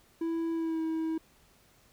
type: tone with pitch glide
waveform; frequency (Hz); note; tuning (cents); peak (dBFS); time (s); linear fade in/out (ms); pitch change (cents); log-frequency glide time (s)
triangle; 330 to 321.7; E4 to E4; +2 to -42; -27; 0.21-1.18; 5; -44; 0.53-0.81
effects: pink hiss -63 dBFS RMS until 1.92 s